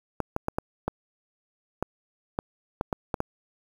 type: clicks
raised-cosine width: 1 ms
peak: -12 dBFS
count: 11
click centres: 0.203 / 0.364 / 0.484 / 0.585 / 0.88 / 1.826 / 2.389 / 2.811 / 2.928 / 3.142 / 3.204 s
effects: 7-bit